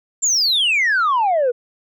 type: exponential sweep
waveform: sine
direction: down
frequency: 7459 to 466.2 Hz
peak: -12 dBFS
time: 0.22-1.52 s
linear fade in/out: 20 ms
effects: tanh soft clip ceiling -12 dBFS